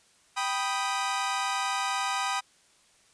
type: chord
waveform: sawtooth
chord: G augmented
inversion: none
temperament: equal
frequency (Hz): 784 / 987.8 / 1244.5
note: G5 / B5 / D#6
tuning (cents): 0 / 0 / 0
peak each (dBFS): -28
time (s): 0.36-2.41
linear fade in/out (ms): 20
effects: white hiss -62 dBFS RMS until 3.13 s + resampled to 22050 Hz